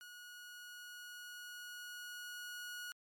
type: tone with level ramp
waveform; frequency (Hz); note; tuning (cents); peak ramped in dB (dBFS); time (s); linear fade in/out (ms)
sawtooth; 1453; F#6; -32; -48 to -40; 0.01-2.92; 0
effects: MP3 96 kbps